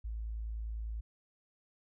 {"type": "tone", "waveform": "sine", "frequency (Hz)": 55, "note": "A1", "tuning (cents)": 0, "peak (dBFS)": -36, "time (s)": [0.04, 1.01], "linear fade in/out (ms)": 10, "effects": []}